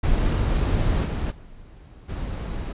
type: noise with level steps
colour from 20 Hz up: brown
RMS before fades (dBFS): -21 / -25 / -43 / -45 / -29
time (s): 0.03-2.73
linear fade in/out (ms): 10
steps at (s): 1.04 / 1.3 / 1.45 / 2.08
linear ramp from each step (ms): 20
effects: resampled to 8000 Hz